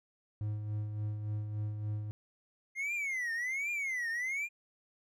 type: tone with tremolo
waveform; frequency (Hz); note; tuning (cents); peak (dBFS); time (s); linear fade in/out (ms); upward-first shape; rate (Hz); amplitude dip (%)
triangle; 105.7; G#2; +31; -30; 0.41-2.11; 0; sine; 3.5; 45
type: tone with vibrato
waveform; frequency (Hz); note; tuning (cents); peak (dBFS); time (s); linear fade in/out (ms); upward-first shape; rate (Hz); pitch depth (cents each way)
triangle; 2093; C7; 0; -31; 2.75-4.49; 50; triangle; 1.3; 260
effects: none